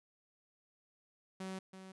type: tone with echo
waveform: sawtooth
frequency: 189.2 Hz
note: F#3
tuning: 39 cents sharp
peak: -37 dBFS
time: 1.4-1.59 s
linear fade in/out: 5 ms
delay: 330 ms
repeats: 1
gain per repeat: -9 dB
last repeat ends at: 1.92 s
effects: resampled to 24000 Hz